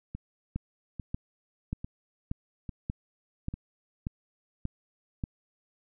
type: two click trains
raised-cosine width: 5 ms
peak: -19 / -24 dBFS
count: 9 / 5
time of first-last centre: 0.56-5.238 / 0.15-3.54 s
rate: 1.71 / 1.18 Hz
effects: none